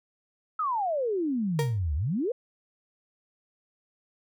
sine exponential two-way sweep, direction down then up, 1318.5 to 69.1 to 525 Hz, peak -25 dBFS, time 0.59-2.32 s, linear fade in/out 5 ms, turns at 1.95 s
35% pulse tone with exponential decay, 466.2 Hz, A#4, in tune, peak -22 dBFS, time 1.59-1.79 s, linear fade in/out 1 ms, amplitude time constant 42 ms
effects none

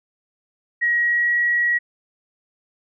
sine tone with pitch glide, 1900 to 1914.3 Hz, A#6 to A#6, +33 to +45 cents, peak -16 dBFS, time 0.81-1.79 s, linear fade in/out 20 ms, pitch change +12 cents, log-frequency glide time 0.99-1.35 s, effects none

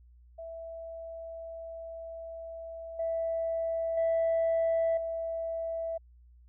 sine tone with level steps, 659.3 Hz, E5, in tune, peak -39 / -28 / -23 / -31 dBFS, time 0.38-5.98 s, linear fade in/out 10 ms, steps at 2.99 / 3.97 / 4.97 s, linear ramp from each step 5 ms, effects tanh soft clip ceiling -22 dBFS + added 60 Hz sine -54 dBFS peak until 6.48 s

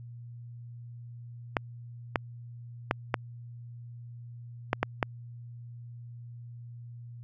clicks, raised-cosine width 0.5 ms, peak -9 dBFS, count 7, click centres 1.568 / 2.158 / 2.911 / 3.142 / 4.731 / 4.83 / 5.028 s, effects added 119 Hz sine -42 dBFS peak until 7.23 s

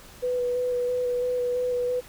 sine tone with vibrato, 494.1 Hz, B4, 1 cent sharp, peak -23 dBFS, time 0.22-2.01 s, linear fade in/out 20 ms, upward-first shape square, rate 3 Hz, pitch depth 12 cents each way, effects pink hiss -48 dBFS RMS until 2.08 s

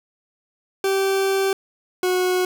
40% pulse tone pair in turn, 388.3 / 365.7 Hz, G4 / F#4, -16 / -20 cents, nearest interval minor second, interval 104 cents, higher first, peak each -17 dBFS, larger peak neither, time 0.84-1.53 / 2.03-2.45 s, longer first, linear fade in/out 2 ms, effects none

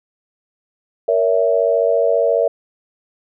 sine chord, A# diminished, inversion none, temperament equal with one note detuned, 466.2 / 564.7 / 659.3 Hz, A#4 / C#5 / E5, 0 / +32 / 0 cents, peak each -17 dBFS, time 1.08-2.48 s, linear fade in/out 5 ms, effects none

